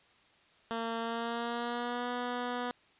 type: tone with pitch glide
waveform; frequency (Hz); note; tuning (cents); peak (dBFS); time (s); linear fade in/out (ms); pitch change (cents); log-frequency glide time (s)
10% pulse; 228.7 to 245.1; A#3 to B3; -33 to -13; -25; 0.71-2.71; 0; +120; 0.99-2.1
effects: white hiss -64 dBFS RMS until 2.99 s + resampled to 8000 Hz